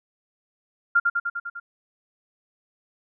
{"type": "tone with echo", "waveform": "sine", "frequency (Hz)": 1396.9, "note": "F6", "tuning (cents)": 0, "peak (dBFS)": -14, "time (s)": [0.95, 1], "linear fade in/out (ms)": 10, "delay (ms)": 100, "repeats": 6, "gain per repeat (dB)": -3, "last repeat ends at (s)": 1.6, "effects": []}